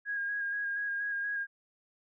sine tone with vibrato, 1636 Hz, G#6, 26 cents flat, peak -31 dBFS, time 0.05-1.47 s, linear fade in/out 50 ms, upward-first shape square, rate 4.2 Hz, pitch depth 19 cents each way, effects none

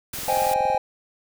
white noise, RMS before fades -32 dBFS, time 0.13-0.54 s, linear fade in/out 5 ms
click train, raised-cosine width 3 ms, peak -27 dBFS, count 14, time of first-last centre 0.14-0.747 s, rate 21.4 Hz
triangle chord, Ab major seventh, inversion first, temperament equal, 523.3 / 622.3 / 784 / 830.6 Hz, C5 / Eb5 / G5 / Ab5, 0 / 0 / 0 / 0 cents, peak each -24 / -27 / -22 / -21 dBFS, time 0.28-0.78 s, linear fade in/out 5 ms
effects none

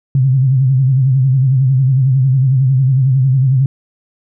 sine tone with vibrato, 131.9 Hz, C3, 14 cents sharp, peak -8 dBFS, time 0.15-3.66 s, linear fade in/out 2 ms, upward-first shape sine, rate 11 Hz, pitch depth 85 cents each way, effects none

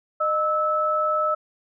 sine tone pair together, 613.2 / 1305 Hz, D#5 / E6, -25 / -18 cents, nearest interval octave + minor second, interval 1307 cents, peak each -24 / -21 dBFS, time 0.2-1.35 s, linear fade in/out 10 ms, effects none

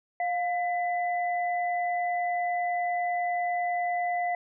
sine tone pair together, 707 / 2003 Hz, F5 / B6, +21 / +24 cents, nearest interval octave + tritone, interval 1803 cents, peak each -26 / -34 dBFS, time 0.2-4.35 s, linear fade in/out 2 ms, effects none

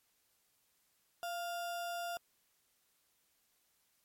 sine tone with sample-and-hold, 691 Hz, F5, 19 cents flat, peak -37 dBFS, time 1.23-2.17 s, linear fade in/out 0 ms, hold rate 2100 Hz, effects white hiss -75 dBFS RMS until 4.04 s + MP3 64 kbps

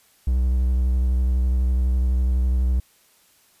triangle tone with vibrato, 63 Hz, B1, 35 cents sharp, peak -15 dBFS, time 0.27-2.8 s, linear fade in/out 5 ms, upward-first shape sine, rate 12 Hz, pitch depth 39 cents each way, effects white hiss -58 dBFS RMS until 3.6 s + resampled to 32000 Hz

